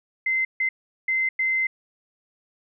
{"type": "tone bursts at uneven times", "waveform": "sine", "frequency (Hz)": 2069, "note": "C7", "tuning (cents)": -20, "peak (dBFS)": -20, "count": 4, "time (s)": [[0.26, 0.45], [0.6, 0.69], [1.08, 1.29], [1.39, 1.67]], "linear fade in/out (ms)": 5, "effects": []}